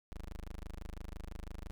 20% pulse tone, 25.96 Hz, G#0, in tune, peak -38 dBFS, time 0.12-1.71 s, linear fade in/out 0 ms, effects none

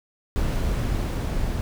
brown noise with level ramp, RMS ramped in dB -23 to -26 dBFS, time 0.36-1.61 s, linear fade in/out 0 ms, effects none

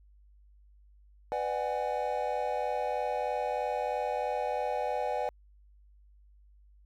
triangle chord, G# half-diminished seventh, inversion first, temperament just, 498.4 / 598 / 747.5 / 830.6 Hz, B4 / D5 / F#5 / G#5, +16 / +31 / +17 / 0 cents, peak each -33 dBFS, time 1.32-5.29 s, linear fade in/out 0 ms, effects added 50 Hz sine -56 dBFS peak until 6.85 s

